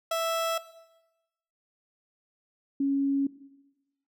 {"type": "tone pair in turn", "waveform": ["30% pulse", "sine"], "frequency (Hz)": [659.3, 276.7], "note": ["E5", "C#4"], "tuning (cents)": [0, -3], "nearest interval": "octave + minor third", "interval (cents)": 1503, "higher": "first", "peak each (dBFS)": -23, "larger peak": "neither", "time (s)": [[0.11, 0.58], [2.8, 3.27]], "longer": "neither", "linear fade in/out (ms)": 5, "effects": ["noise-tail reverb RT60 1.0 s tail -17 dB re dry"]}